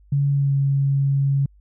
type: tone with pitch glide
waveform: sine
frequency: 141 to 138.5 Hz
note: C#3 to C#3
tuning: +30 to -1 cents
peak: -16 dBFS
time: 0.12-1.46 s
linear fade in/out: 5 ms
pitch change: -31 cents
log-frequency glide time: 0.31-0.54 s
effects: added 50 Hz sine -49 dBFS peak until 1.6 s